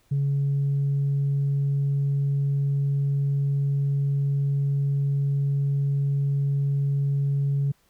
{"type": "tone", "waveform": "sine", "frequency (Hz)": 140, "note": "C#3", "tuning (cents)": 18, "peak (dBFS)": -19, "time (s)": [0.11, 7.72], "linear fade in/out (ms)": 10, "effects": ["tanh soft clip ceiling -18 dBFS", "pink hiss -64 dBFS RMS until 7.89 s"]}